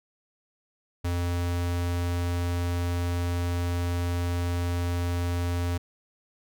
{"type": "tone", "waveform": "square", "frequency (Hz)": 87.31, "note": "F2", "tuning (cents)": 0, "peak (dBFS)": -26, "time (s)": [1.04, 5.78], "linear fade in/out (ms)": 10, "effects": []}